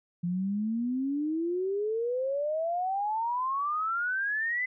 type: exponential sweep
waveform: sine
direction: up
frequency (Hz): 170.9 to 2041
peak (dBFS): -27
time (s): 0.23-4.66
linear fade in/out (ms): 10
effects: none